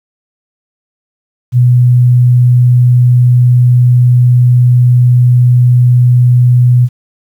sine tone, 123.47 Hz, B2, in tune, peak -3 dBFS, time 1.52-6.89 s, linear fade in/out 50 ms, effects 7-bit

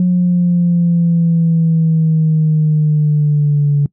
sine exponential sweep, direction down, 180.5 to 143.4 Hz, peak -8 dBFS, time 0-3.86 s, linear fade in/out 2 ms, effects noise-tail reverb RT60 0.1 s tail -23 dB re dry + tanh soft clip ceiling -5 dBFS

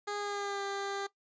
15% pulse tone with pitch glide, 411.1 to 397.3 Hz, G#4 to G4, -18 to +23 cents, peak -28 dBFS, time 0.07-1.07 s, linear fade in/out 10 ms, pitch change -59 cents, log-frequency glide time 0.18-0.63 s, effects noise-tail reverb RT60 0.1 s tail -17 dB re dry + resampled to 16000 Hz

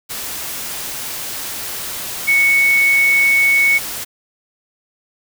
sine tone in noise, 2217 Hz, C#7, in tune, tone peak -10 dBFS, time 2.27-3.79 s, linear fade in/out 20 ms, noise white, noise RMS -26 dBFS, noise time 0.09-4.05 s, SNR +13 dB, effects none

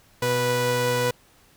sawtooth tone pair together, 124.27 / 491.8 Hz, B2 / B4, +11 / -7 cents, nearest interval 2 octaves, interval 2382 cents, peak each -23 / -18 dBFS, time 0.22-1.11 s, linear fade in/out 5 ms, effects pink hiss -57 dBFS RMS until 1.56 s

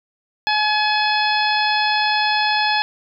harmonic tone, 849 Hz, G#5, 38 cents sharp, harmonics 1 / 2 / 3 / 4 / 5 / 6, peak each -19 / -22 / -24 / -25 / -26 / -27 dBFS, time 0.47-2.82 s, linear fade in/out 0 ms, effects none

